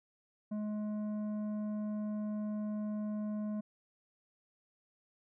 sine tone with tanh clipping, 211.1 Hz, G#3, 29 cents sharp, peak -36 dBFS, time 0.51-3.61 s, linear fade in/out 10 ms, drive 9 dB, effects none

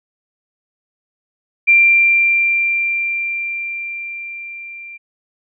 sine tone with level ramp, 2370 Hz, D7, 15 cents sharp, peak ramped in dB -6 to -31 dBFS, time 1.67-4.98 s, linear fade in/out 20 ms, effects none

